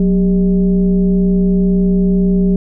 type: tone with frequency modulation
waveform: sine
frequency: 185 Hz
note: F#3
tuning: in tune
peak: -9 dBFS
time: 0-2.56 s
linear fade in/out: 2 ms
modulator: 216 Hz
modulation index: 0.66
effects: none